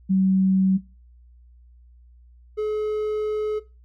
sine / triangle tone pair in turn, 190 / 426.5 Hz, F#3 / G#4, +46 / +46 cents, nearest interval octave + major second, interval 1400 cents, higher second, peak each -16 / -20 dBFS, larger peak first, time 0.09-0.78 / 2.57-3.6 s, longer second, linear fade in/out 20 ms, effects noise-tail reverb RT60 0.3 s tail -19 dB re dry + added 60 Hz sine -48 dBFS peak until 3.84 s

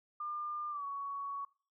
sine tone with pitch glide, 1200 to 1119.6 Hz, D6 to C#6, +37 to +17 cents, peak -37 dBFS, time 0.2-1.45 s, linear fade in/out 5 ms, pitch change -120 cents, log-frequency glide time 0.7-0.85 s, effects noise-tail reverb RT60 0.4 s tail -21 dB re dry

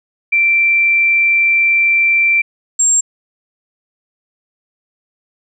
sine tone pair in turn, 2349 / 7458 Hz, D7 / A#8, 0 / 0 cents, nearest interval octave + minor sixth, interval 2000 cents, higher second, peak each -9 dBFS, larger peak neither, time 0.32-2.42 / 2.79-3.01 s, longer first, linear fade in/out 10 ms, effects none

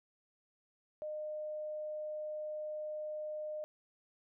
sine tone, 610 Hz, D#5, 34 cents flat, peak -38 dBFS, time 1.02-3.64 s, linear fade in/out 0 ms, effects none

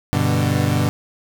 30% pulse chord, G major, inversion none, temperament equal, 98 / 123.47 / 146.83 Hz, G2 / B2 / D3, 0 / 0 / 0 cents, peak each -18 dBFS, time 0.13-0.89 s, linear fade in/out 0 ms, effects none

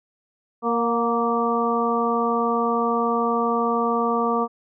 harmonic tone with a mistuned harmonic, 233.1 Hz, A#3, in tune, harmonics 1 / 2 / 3 / 4 / 5, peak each -25 / -24 / -27 / -28 / -24 dBFS, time 0.62-4.48 s, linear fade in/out 50 ms, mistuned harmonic 3, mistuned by +29 cents, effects none

